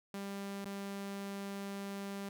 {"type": "tone with dropouts", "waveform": "sawtooth", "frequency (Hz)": 198.4, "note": "G3", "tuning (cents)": 21, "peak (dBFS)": -36, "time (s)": [0.14, 2.29], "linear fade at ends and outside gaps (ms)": 2, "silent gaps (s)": [0.646, 0.656], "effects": []}